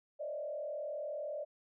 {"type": "tone with frequency modulation", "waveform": "sine", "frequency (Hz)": 597, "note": "D5", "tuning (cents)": 28, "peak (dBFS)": -37, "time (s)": [0.19, 1.45], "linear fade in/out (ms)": 20, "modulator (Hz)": 40, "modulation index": 1.1, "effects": []}